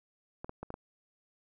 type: clicks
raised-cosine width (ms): 1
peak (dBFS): -26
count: 5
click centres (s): 0.445 / 0.494 / 0.63 / 0.704 / 0.741
effects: none